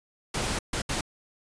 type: noise bursts at uneven times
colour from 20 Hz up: pink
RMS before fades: -29 dBFS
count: 3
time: 0.34-0.59 / 0.73-0.82 / 0.89-1.01 s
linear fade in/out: 5 ms
effects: resampled to 22050 Hz